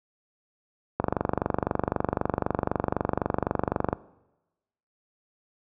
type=click train; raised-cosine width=1 ms; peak=-9 dBFS; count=71; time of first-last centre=1-3.929 s; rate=23.9 Hz; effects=noise-tail reverb RT60 1.0 s tail -20 dB re dry + high-pass 60 Hz 12 dB/octave